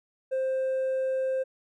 triangle tone with hard clipping, 525 Hz, C5, 6 cents sharp, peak -24 dBFS, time 0.31-1.44 s, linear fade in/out 20 ms, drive 1 dB, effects none

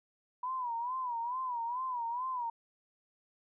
sine tone with vibrato, 980 Hz, B5, 14 cents flat, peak -33 dBFS, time 0.43-2.5 s, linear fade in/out 5 ms, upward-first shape sine, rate 2.3 Hz, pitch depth 110 cents each way, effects none

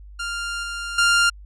sawtooth tone with level steps, 1396.9 Hz, F6, in tune, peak -22 / -24 / -11 dBFS, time 0.19-1.3 s, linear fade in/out 10 ms, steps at 0.63 / 0.98 s, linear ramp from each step 5 ms, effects added 50 Hz sine -39 dBFS peak until 1.45 s + resampled to 22050 Hz

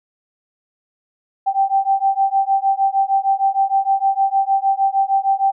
sine beating tone pair, 778 / 784.5 Hz, G5 / G5, -13 / +1 cents, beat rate 6.5 Hz, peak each -17 dBFS, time 1.46-5.52 s, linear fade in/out 20 ms, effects none

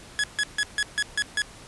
sawtooth tone bursts, 1684 Hz, G#6, 24 cents sharp, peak -18 dBFS, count 7, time 0.19-1.419 s, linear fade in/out 0 ms, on 47 ms, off 150 ms, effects pink hiss -46 dBFS RMS until 1.67 s + resampled to 24000 Hz

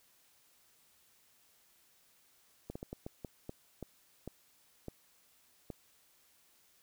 slowing click train, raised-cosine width 2 ms, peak -28 dBFS, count 11, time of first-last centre 2.7-5.702 s, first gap 55 ms, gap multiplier 1.35, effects white hiss -68 dBFS RMS until 6.82 s

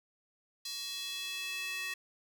square tone with high-pass filter sweep, 374.1 Hz, F#4, 19 cents sharp, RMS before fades -39 dBFS, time 0.65-1.94 s, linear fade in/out 5 ms, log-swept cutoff 4200 to 2200 Hz, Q 2.8, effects none

